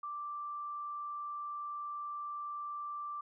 sine tone, 1174.7 Hz, D6, in tune, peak -38 dBFS, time 0.03-3.21 s, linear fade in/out 5 ms, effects none

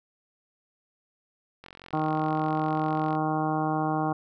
click train, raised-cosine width 0.3 ms, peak -28 dBFS, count 69, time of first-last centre 1.64-3.151 s, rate 45 Hz
harmonic tone, 155.56 Hz, D#3, in tune, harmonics 1 / 2 / 3 / 4 / 5 / 6 / 7 / 8 / 9, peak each -31 / -29 / -37 / -36 / -29 / -39 / -34 / -41 / -41 dBFS, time 1.93-4.13 s, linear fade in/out 5 ms
effects none

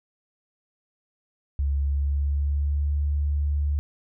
sine tone with pitch glide, 70 to 72.68 Hz, C#2 to D2, +18 to -17 cents, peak -21 dBFS, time 1.59-3.79 s, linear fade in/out 0 ms, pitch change +65 cents, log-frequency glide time 1.76-2.94 s, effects none

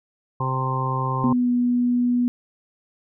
harmonic tone, 130.81 Hz, C3, in tune, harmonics 1 / 2 / 3 / 4 / 6 / 7 / 8, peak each -24 / -36 / -34 / -35 / -35 / -30 / -26 dBFS, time 0.4-1.33 s, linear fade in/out 5 ms
sine tone with pitch glide, 246.9 to 244.3 Hz, B3 to B3, 0 to -19 cents, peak -17 dBFS, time 1.24-2.28 s, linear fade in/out 0 ms, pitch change -19 cents, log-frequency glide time 1.4-1.51 s
effects none

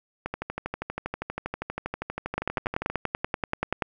two click trains, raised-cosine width 0.5 ms, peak -15 / -10 dBFS, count 34 / 16, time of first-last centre 0.26-2.9 / 2.38-3.822 s, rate 12.5 / 10.4 Hz, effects none

